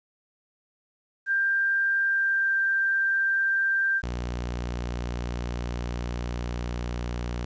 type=tone with pitch glide; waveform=sine; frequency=1588 to 1578.9 Hz; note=G6 to G6; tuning=+22 to +12 cents; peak=-21 dBFS; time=1.26-4.02 s; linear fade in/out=50 ms; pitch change=-10 cents; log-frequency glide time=2.02-2.56 s
type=tone; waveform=sawtooth; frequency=59.9 Hz; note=A#1; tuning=48 cents sharp; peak=-25 dBFS; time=4.03-7.45 s; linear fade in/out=5 ms
effects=resampled to 16000 Hz + 10-bit